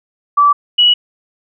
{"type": "tone pair in turn", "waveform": "sine", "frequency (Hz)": [1158, 2929], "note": ["D6", "F#7"], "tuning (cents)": [-25, -18], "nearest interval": "octave + major third", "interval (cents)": 1607, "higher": "second", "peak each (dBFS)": -6, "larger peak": "neither", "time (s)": [[0.37, 0.53], [0.78, 0.94]], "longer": "neither", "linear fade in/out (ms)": 10, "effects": []}